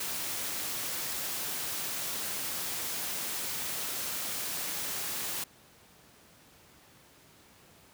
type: noise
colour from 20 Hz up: white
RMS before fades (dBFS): -35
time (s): 0-5.44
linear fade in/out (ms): 5
effects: pink hiss -58 dBFS RMS until 7.93 s + high-pass 80 Hz 12 dB/octave